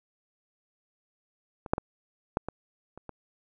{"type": "clicks", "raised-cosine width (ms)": 1, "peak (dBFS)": [-25, -8, -16, -11, -19, -30, -25], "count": 7, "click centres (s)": [1.662, 1.735, 1.781, 2.371, 2.486, 2.976, 3.093], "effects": []}